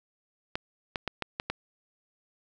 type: clicks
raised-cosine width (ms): 0.3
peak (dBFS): -14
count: 6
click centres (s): 0.555 / 0.958 / 1.077 / 1.223 / 1.399 / 1.5
effects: none